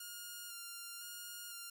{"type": "tone with vibrato", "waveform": "5% pulse", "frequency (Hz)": 1409, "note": "F6", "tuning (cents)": 15, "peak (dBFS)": -35, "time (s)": [0, 1.7], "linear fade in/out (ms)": 5, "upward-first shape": "square", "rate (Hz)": 0.99, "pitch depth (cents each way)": 18, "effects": []}